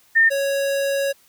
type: tone pair in turn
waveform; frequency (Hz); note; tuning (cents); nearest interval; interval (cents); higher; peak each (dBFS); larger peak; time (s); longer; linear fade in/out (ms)
sine / square; 1814 / 554.1; A#6 / C#5; -48 / -1; octave + major sixth; 2053; first; -11 / -20; first; 0.15-0.3 / 0.3-1.13; second; 20
effects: white hiss -56 dBFS RMS until 1.28 s